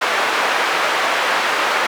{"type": "band-pass noise", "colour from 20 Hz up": "white", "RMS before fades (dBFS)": -18, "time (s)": [0.01, 1.87], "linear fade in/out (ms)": 10, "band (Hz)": [540, 1800], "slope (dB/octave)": 12, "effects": []}